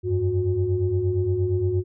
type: tone cluster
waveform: sine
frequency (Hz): 90.8 / 99.4 / 363.1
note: F#2 / G2 / F#4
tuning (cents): -32 / +25 / -33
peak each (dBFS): -26 / -23 / -23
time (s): 0.03-1.84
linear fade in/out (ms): 50
effects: tanh soft clip ceiling -11 dBFS